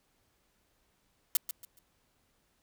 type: noise with echo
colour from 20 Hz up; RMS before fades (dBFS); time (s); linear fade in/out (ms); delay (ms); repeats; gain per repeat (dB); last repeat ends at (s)
blue; -25; 1.35-1.37; 2; 140; 3; -11; 1.79
effects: pink hiss -73 dBFS RMS until 2.62 s